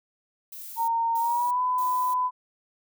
violet noise bursts, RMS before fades -40 dBFS, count 3, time 0.52-2.14 s, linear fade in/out 5 ms, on 360 ms, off 270 ms
sine tone with pitch glide, 920 to 1003.3 Hz, A#5 to B5, -23 to +27 cents, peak -22 dBFS, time 0.76-2.31 s, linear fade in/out 50 ms, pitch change +150 cents, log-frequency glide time 1.18-1.61 s
effects none

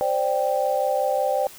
sine chord, C suspended second, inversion none, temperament just, 523.3 / 588.7 / 784.9 Hz, C5 / D5 / G5, 0 / +4 / +2 cents, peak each -24 dBFS, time 0.01-1.47 s, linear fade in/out 0 ms, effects white hiss -44 dBFS RMS until 1.58 s

